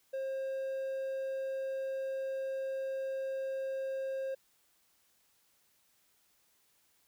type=tone; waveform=triangle; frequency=534 Hz; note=C5; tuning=35 cents sharp; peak=-32 dBFS; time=0.13-4.35 s; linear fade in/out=10 ms; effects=white hiss -71 dBFS RMS until 7.07 s